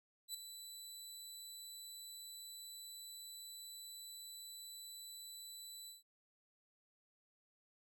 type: tone with ADSR envelope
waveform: 20% pulse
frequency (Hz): 3977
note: B7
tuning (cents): +11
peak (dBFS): -34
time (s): 0.28-6.03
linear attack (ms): 64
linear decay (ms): 4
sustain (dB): -10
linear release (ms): 150
effects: none